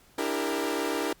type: chord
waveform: sawtooth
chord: E half-diminished seventh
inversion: third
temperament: equal with one note detuned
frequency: 293.7 / 329.6 / 398.6 / 466.2 Hz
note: D4 / E4 / G4 / Bb4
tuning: 0 / 0 / +29 / 0 cents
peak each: -29 dBFS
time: 0.18-1.13 s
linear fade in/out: 5 ms
effects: pink hiss -59 dBFS RMS until 1.2 s + Opus 48 kbps